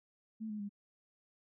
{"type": "tone with pitch steps", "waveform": "sine", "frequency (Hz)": [220, 211.3, 202.9], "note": ["A3", "G#3", "G#3"], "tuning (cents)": [0, 30, -40], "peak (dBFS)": -38, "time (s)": [0.4, 0.694], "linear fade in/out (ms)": 20, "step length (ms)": 98, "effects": []}